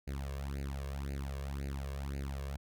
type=tone with flanger; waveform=sawtooth; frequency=69 Hz; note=C#2; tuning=7 cents flat; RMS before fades=-39 dBFS; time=0.07-2.57 s; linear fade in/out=10 ms; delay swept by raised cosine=0.44 to 1.84 ms; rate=1.9 Hz; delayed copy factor=+0.95; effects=none